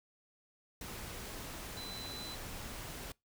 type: tone in noise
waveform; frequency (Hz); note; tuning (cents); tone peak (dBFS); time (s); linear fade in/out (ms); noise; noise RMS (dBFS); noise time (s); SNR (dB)
sine; 4010; B7; +26; -45; 1.77-2.35; 2; pink; -45; 0.81-3.12; -3
effects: noise-tail reverb RT60 0.2 s tail -24 dB re dry